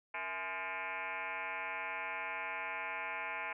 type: tone with frequency modulation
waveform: sine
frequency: 1600 Hz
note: G6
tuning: 35 cents sharp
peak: -37 dBFS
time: 0.14-3.53 s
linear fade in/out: 5 ms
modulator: 189 Hz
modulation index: 4.8
effects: none